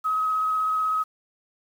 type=tone with vibrato; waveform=sine; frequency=1272 Hz; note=D#6; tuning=38 cents sharp; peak=-21 dBFS; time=0.04-1.04 s; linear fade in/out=20 ms; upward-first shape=sine; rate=16 Hz; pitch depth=10 cents each way; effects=8-bit